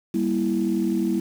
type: chord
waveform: sine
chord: E diminished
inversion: first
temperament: just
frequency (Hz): 197.78 / 237.3 / 329.6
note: G3 / Bb3 / E4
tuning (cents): +16 / +31 / 0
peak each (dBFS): -24 / -25 / -23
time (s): 0.14-1.2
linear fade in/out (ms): 5
effects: tanh soft clip ceiling -12 dBFS + 7-bit